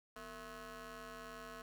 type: ring-modulated tone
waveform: 15% pulse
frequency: 207.7 Hz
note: G#3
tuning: in tune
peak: -39 dBFS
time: 0.16-1.62 s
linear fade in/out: 2 ms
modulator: 872 Hz
effects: none